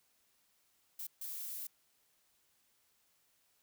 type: noise bursts at uneven times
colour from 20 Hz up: violet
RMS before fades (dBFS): -43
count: 2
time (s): 0.99-1.07 / 1.21-1.67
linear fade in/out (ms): 5
effects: white hiss -74 dBFS RMS until 3.62 s